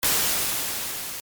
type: noise with level ramp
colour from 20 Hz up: white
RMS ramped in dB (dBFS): -20 to -34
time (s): 0.03-1.2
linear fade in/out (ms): 0
effects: MP3 96 kbps